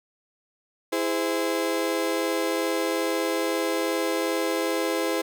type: chord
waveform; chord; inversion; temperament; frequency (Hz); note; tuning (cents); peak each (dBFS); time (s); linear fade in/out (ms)
35% pulse; E augmented; none; just; 329.6 / 412 / 515; E4 / G#4 / B#4; 0 / -14 / -28; -26 / -28 / -26; 0.92-5.22; 10
effects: none